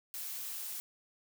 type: noise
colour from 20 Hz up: blue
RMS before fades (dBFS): -41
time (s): 0.14-0.8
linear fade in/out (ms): 0
effects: none